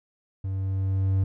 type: tone with level ramp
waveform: triangle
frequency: 96 Hz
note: G2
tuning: 36 cents flat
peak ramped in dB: -25 to -17 dBFS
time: 0.44-1.24 s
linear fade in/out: 5 ms
effects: none